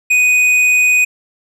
sine tone with hard clipping, 2489 Hz, D#7, in tune, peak -10 dBFS, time 0.1-1.05 s, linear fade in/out 10 ms, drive 7 dB, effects none

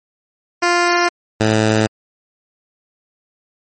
10% pulse tone pair in turn, 349.2 / 109.11 Hz, F4 / A2, 0 / -14 cents, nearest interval octave + minor sixth, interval 2014 cents, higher first, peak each -4 dBFS, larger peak neither, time 0.62-1.09 / 1.4-1.87 s, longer neither, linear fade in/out 10 ms, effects MP3 32 kbps

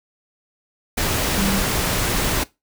sine tone in noise, 196 Hz, G3, in tune, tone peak -21 dBFS, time 1.37-1.6 s, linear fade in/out 10 ms, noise pink, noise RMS -21 dBFS, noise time 0.97-2.44 s, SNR -3 dB, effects noise-tail reverb RT60 0.2 s tail -19 dB re dry

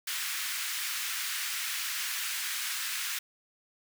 pink high-pass noise, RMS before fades -34 dBFS, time 0.07-3.19 s, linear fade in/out 5 ms, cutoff 1500 Hz, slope 24 dB/octave, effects none

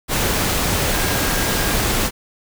sine tone in noise, 1621 Hz, G#6, 42 cents flat, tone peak -29 dBFS, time 0.9-1.77 s, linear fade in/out 50 ms, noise pink, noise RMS -19 dBFS, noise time 0.08-2.11 s, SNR -13 dB, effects none

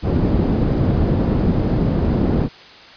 white low-pass noise, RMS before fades -17 dBFS, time 0.02-2.49 s, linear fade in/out 50 ms, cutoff 240 Hz, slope 12 dB/octave, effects white hiss -41 dBFS RMS until 2.96 s + resampled to 11025 Hz

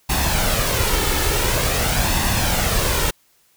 pink noise with flanger, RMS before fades -19 dBFS, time 0.09-3.11 s, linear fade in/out 10 ms, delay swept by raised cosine 1.1 to 2.3 ms, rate 0.47 Hz, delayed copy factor +0.5, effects white hiss -59 dBFS RMS until 3.56 s

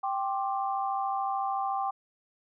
sine chord, G suspended fourth, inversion none, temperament equal with one note detuned, 784 / 1061.1 / 1174.7 Hz, G5 / C6 / D6, 0 / +24 / 0 cents, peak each -29 / -35 / -35 dBFS, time 0.03-1.91 s, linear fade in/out 10 ms, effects none

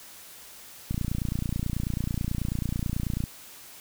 click train, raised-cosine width 5 ms, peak -16 dBFS, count 69, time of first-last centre 0.91-3.239 s, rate 29.2 Hz, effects white hiss -47 dBFS RMS until 3.8 s

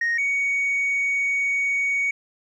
sine tone pair in turn, 1864.7 / 2238 Hz, A#6 / C#7, 0 / +16 cents, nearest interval minor third, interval 316 cents, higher second, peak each -18 dBFS, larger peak neither, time 0.01-0.18 / 0.18-2.11 s, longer second, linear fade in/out 5 ms, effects tanh soft clip ceiling -18 dBFS + 10-bit

